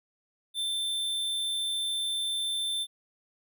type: tone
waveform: square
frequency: 3553 Hz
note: A7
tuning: 16 cents sharp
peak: -29 dBFS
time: 0.54-2.87 s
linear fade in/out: 50 ms
effects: none